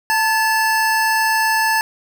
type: tone pair together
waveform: square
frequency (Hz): 889.3 / 1726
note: A5 / A6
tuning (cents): +18 / -34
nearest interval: major seventh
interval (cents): 1148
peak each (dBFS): -18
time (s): 0.1-1.81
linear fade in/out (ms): 0
effects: none